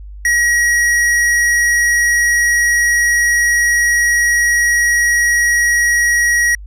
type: tone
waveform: square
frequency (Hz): 1905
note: A#6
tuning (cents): +37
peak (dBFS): -11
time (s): 0.25-6.55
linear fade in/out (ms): 2
effects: added 50 Hz sine -29 dBFS peak until 6.66 s + low-pass 12000 Hz 12 dB/octave